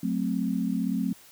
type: chord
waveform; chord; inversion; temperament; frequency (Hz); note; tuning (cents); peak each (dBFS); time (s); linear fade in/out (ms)
sine; F# diminished; none; equal with one note detuned; 184.25 / 220 / 261.6; F#3 / A3 / C4; -7 / 0 / 0; -29; 0.03-1.13; 5
effects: white hiss -53 dBFS RMS until 1.31 s